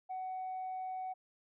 sine tone, 748 Hz, F#5, 19 cents sharp, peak -36 dBFS, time 0.09-1.14 s, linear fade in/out 20 ms, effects tanh soft clip ceiling -35 dBFS

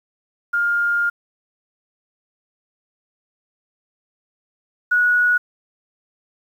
sine tone pair in turn, 1410 / 1461 Hz, F6 / F#6, +16 / -22 cents, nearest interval minor second, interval 62 cents, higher second, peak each -16 / -13 dBFS, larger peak second, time 0.53-1.1 / 4.91-5.38 s, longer first, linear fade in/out 10 ms, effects 8-bit

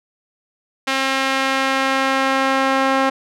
sawtooth tone with band-pass filter sweep, 267.8 Hz, C4, 40 cents sharp, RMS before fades -18 dBFS, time 0.87-3.1 s, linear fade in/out 10 ms, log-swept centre 2400 to 1100 Hz, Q 0.79, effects none

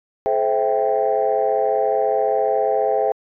sine chord, A minor seventh, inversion none, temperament equal with one note detuned, 428.7 / 523.3 / 659.3 / 784 Hz, A4 / C5 / E5 / G5, -45 / 0 / 0 / 0 cents, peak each -21 dBFS, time 0.26-3.12 s, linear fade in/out 0 ms, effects tanh soft clip ceiling -8 dBFS

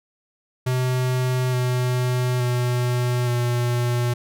square tone with pitch steps, 127.3 / 125.26 / 123.25 / 121.27 Hz, C3 / B2 / B2 / B2, -47 / +25 / -3 / -31 cents, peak -20 dBFS, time 0.66-4.14 s, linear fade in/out 10 ms, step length 870 ms, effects none

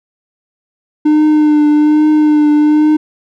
triangle tone with vibrato, 301.9 Hz, D4, 48 cents sharp, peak -4 dBFS, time 1.05-2.97 s, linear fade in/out 10 ms, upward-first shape triangle, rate 1.2 Hz, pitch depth 27 cents each way, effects none

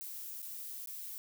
violet noise with dropouts, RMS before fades -44 dBFS, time 0.01-1.18 s, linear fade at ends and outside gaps 0 ms, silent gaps 0.419-0.427 / 0.859-0.873 s, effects none

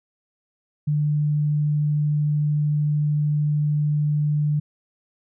sine tone, 148.9 Hz, D3, 24 cents sharp, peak -18 dBFS, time 0.87-4.6 s, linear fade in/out 10 ms, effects none

